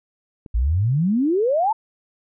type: click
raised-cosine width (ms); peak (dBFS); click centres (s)
3; -25; 0.462
type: exponential sweep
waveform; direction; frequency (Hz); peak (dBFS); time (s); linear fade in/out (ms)
sine; up; 52.6 to 920; -16; 0.54-1.73; 10
effects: none